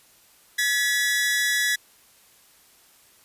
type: tone pair together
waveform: sawtooth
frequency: 1697 / 1952.2 Hz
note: G#6 / B6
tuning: +37 / -21 cents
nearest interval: major second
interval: 242 cents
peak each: -20 dBFS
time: 0.58-1.76 s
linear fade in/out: 10 ms
effects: white hiss -56 dBFS RMS until 3.24 s + resampled to 32000 Hz